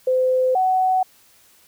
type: tone pair in turn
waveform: sine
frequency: 513 / 747.8 Hz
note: C5 / F#5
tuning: -34 / +18 cents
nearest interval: perfect fifth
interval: 652 cents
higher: second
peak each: -15 dBFS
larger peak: neither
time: 0.07-0.55 / 0.55-1.03 s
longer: neither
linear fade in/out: 5 ms
effects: white hiss -54 dBFS RMS until 1.67 s